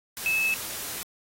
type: tone in noise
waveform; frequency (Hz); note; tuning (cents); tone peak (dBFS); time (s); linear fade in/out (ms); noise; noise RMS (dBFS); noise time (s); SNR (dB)
sine; 2605; E7; -21; -22; 0.26-0.54; 0; white; -35; 0.17-1.03; +10
effects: AAC 48 kbps